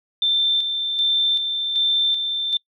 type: tone with tremolo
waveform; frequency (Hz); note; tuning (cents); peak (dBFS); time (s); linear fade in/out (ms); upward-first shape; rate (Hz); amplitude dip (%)
sine; 3563; A7; +21; -16; 0.22-2.57; 2; square; 1.3; 45
effects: noise-tail reverb RT60 0.1 s tail -24 dB re dry